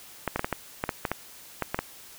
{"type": "clicks", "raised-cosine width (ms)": 0.5, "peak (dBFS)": -11, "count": 12, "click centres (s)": [0.277, 0.36, 0.394, 0.445, 0.527, 0.839, 0.892, 1.052, 1.116, 1.623, 1.745, 1.79], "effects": ["white hiss -48 dBFS RMS until 2.18 s"]}